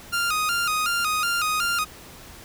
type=tone with vibrato; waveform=sawtooth; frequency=1318.5 Hz; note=E6; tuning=in tune; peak=-18 dBFS; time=0.12-1.85 s; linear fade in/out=20 ms; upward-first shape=square; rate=2.7 Hz; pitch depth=97 cents each way; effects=pink hiss -44 dBFS RMS until 2.44 s